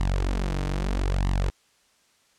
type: tone with flanger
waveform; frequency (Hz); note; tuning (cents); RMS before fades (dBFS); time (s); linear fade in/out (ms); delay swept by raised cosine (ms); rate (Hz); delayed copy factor
sawtooth; 46.82; F#1; +21; -25; 0-1.5; 0; 1 to 6.6; 0.78; +0.75
effects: white hiss -63 dBFS RMS until 2.38 s + low-pass 8000 Hz 12 dB/octave